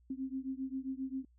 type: beating tone pair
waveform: sine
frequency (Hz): 261.6 / 269.1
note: C4 / C4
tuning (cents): 0 / +49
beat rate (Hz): 7.5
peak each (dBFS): -39 / -40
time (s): 0.1-1.25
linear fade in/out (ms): 5
effects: added 60 Hz sine -63 dBFS peak until 1.38 s